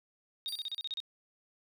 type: tone bursts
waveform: sine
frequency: 3729 Hz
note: A#7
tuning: in tune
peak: -34 dBFS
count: 9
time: 0.46-1.002 s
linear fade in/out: 0 ms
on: 30 ms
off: 34 ms
type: tone with exponential decay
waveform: sawtooth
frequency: 4699 Hz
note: D8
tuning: in tune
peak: -34 dBFS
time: 0.48-0.84 s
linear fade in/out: 1 ms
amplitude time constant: 78 ms
effects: none